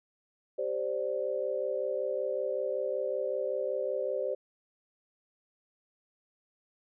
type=chord; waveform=sine; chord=G suspended fourth; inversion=none; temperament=just; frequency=392 / 522.7 / 588 Hz; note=G4 / C5 / D5; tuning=0 / -2 / +2 cents; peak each=-36 / -32 / -34 dBFS; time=0.58-4.35 s; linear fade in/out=10 ms; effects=none